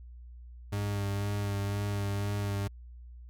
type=tone with vibrato; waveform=40% pulse; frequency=101.1 Hz; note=G#2; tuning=46 cents flat; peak=-29 dBFS; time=0.72-2.68 s; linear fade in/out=10 ms; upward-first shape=sine; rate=2 Hz; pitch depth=19 cents each way; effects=added 60 Hz sine -45 dBFS peak until 3.29 s